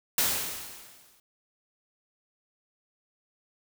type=noise with exponential decay; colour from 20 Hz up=white; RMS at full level=-23 dBFS; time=0.18-1.2 s; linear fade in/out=2 ms; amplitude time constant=220 ms; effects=none